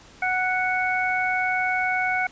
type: harmonic tone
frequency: 740 Hz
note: F#5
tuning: in tune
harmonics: 1 / 2 / 3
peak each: -25 / -26 / -25 dBFS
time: 0.22-2.27 s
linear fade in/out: 5 ms
effects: pink hiss -49 dBFS RMS until 2.31 s + resampled to 16000 Hz